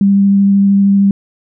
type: tone with vibrato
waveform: sine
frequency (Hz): 198.3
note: G3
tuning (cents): +20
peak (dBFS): -6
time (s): 0.01-1.11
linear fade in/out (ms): 2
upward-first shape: sine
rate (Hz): 13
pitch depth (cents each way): 9
effects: none